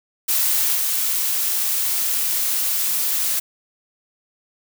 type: noise with level steps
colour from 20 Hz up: blue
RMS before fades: -19 / -21 dBFS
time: 0.28-3.4 s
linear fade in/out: 10 ms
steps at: 0.75 s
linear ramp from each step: 2 ms
effects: none